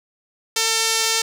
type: tone with band-pass filter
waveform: sawtooth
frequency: 449 Hz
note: A4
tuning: 35 cents sharp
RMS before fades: -20 dBFS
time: 0.56-1.22 s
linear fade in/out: 5 ms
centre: 6100 Hz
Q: 1.1
effects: none